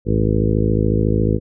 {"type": "harmonic tone with a mistuned harmonic", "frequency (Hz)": 54, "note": "A1", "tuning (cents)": -32, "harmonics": [1, 2, 3, 4, 5, 6, 7, 8, 9], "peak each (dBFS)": [-21, -19, -22, -22, -27, -24, -26, -25, -26], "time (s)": [0.05, 1.4], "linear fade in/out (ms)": 50, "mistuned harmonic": 1, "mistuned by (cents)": 120, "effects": []}